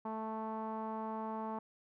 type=tone with low-pass filter; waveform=sawtooth; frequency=219.9 Hz; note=A3; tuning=1 cent flat; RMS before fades=-40 dBFS; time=0.05-1.59 s; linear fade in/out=5 ms; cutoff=970 Hz; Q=6; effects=none